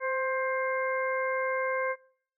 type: harmonic tone with a mistuned harmonic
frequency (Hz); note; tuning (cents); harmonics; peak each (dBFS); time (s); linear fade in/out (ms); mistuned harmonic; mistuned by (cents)
528; C5; +16; 1 / 2 / 3 / 4; -30 / -33 / -35 / -36; 0-1.96; 50; 1; -23
effects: noise-tail reverb RT60 0.6 s tail -23 dB re dry